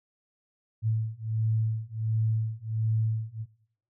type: beating tone pair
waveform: sine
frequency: 110 / 111.4 Hz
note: A2 / A2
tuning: 0 / +22 cents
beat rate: 1.4 Hz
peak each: -28 dBFS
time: 0.82-3.46 s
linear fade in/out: 50 ms
effects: noise-tail reverb RT60 0.7 s tail -21 dB re dry